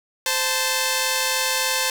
5% pulse tone pair together, 520 / 881.1 Hz, C5 / A5, -11 / +2 cents, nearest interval major sixth, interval 913 cents, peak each -11 dBFS, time 0.26-1.9 s, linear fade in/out 2 ms, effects 7-bit

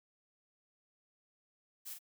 blue noise with echo, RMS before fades -45 dBFS, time 1.85-1.95 s, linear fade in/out 20 ms, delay 41 ms, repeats 1, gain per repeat -5 dB, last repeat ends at 1.991 s, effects none

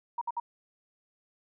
sine tone bursts, 946 Hz, A#5, 25 cents sharp, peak -29 dBFS, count 3, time 0.18-0.4 s, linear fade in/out 5 ms, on 34 ms, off 59 ms, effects none

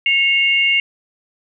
sine tone pair together, 2181 / 2794 Hz, C#7 / F7, -29 / 0 cents, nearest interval major third, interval 429 cents, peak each -15 dBFS, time 0.06-0.8 s, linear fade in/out 2 ms, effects none

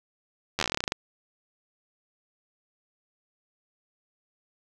slowing click train, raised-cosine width 0.2 ms, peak -9 dBFS, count 15, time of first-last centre 0.59-0.921 s, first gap 11 ms, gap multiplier 1.11, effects none

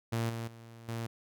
sawtooth tone with level steps, 115.1 Hz, A#2, 22 cents flat, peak -26 / -32 / -45 / -31 dBFS, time 0.12-1.07 s, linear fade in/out 10 ms, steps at 0.29 / 0.47 / 0.88 s, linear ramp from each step 10 ms, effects none

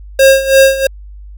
square tone with tremolo, 538 Hz, C5, 48 cents sharp, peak -3 dBFS, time 0.19-0.87 s, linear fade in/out 5 ms, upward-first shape sine, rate 3 Hz, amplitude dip 80%, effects added 50 Hz sine -29 dBFS peak until 1.37 s

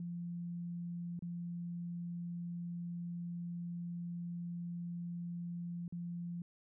sine tone with dropouts, 172.8 Hz, F3, 18 cents flat, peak -39 dBFS, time 0-6.42 s, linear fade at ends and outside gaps 2 ms, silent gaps 1.192-1.223 / 5.88-5.924 s, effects none

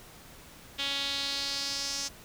sawtooth tone with band-pass filter sweep, 278.7 Hz, C#4, 9 cents sharp, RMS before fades -33 dBFS, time 0.78-2.09 s, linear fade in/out 20 ms, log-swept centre 3400 to 5800 Hz, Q 3.6, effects pink hiss -51 dBFS RMS until 2.24 s

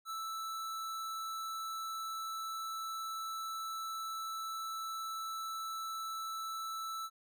square tone, 1318.5 Hz, E6, in tune, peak -39 dBFS, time 0.05-7.1 s, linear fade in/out 50 ms, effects none

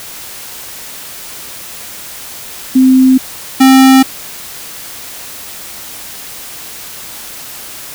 sine / square tone pair in turn, 260 / 264.5 Hz, C4 / C4, -11 / +19 cents, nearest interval unison, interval 30 cents, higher second, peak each -3 dBFS, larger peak neither, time 2.75-3.18 / 3.6-4.03 s, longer neither, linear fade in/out 10 ms, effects white hiss -28 dBFS RMS until 7.94 s

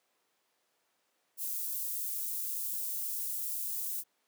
white high-pass noise, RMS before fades -36 dBFS, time 1.37-4.04 s, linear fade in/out 50 ms, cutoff 11000 Hz, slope 12 dB/octave, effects pink hiss -75 dBFS RMS until 4.27 s + high-pass 400 Hz 12 dB/octave

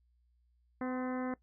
harmonic tone with a mistuned harmonic, 254.3 Hz, C4, 49 cents flat, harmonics 1 / 2 / 3 / 4 / 5 / 6 / 7 / 8, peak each -35 / -41 / -45 / -47 / -49 / -51 / -52 / -53 dBFS, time 0.81-1.34 s, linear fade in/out 2 ms, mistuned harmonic 4, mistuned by +31 cents, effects noise-tail reverb RT60 0.1 s tail -19 dB re dry + added 60 Hz sine -68 dBFS peak until 1.42 s

